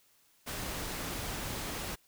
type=noise; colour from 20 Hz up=pink; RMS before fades=-38 dBFS; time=0.46-1.96 s; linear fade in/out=20 ms; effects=white hiss -67 dBFS RMS until 2.07 s